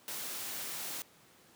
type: noise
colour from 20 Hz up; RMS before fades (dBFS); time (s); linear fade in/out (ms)
white; -40; 0.08-1.02; 0
effects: pink hiss -61 dBFS RMS until 1.55 s + high-pass 150 Hz 12 dB/octave